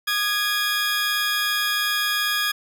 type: tone pair together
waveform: 20% pulse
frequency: 1220.2 / 1661.2 Hz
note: D#6 / G#6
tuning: -34 / 0 cents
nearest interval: perfect fourth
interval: 534 cents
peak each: -22 / -17 dBFS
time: 0.07-2.52 s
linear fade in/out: 10 ms
effects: none